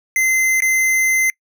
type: tone with dropouts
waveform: square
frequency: 2066 Hz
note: C7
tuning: 22 cents flat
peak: -14 dBFS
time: 0.16-1.3 s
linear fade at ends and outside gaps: 1 ms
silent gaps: 0.604-0.621 s
effects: noise-tail reverb RT60 0.1 s tail -25 dB re dry